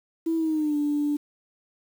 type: tone with pitch glide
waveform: sine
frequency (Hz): 327.2 to 293.2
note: E4 to D4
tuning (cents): -13 to -3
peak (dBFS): -21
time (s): 0.26-1.17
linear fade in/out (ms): 10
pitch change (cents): -190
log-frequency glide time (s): 0.36-0.77
effects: tanh soft clip ceiling -17 dBFS + 8-bit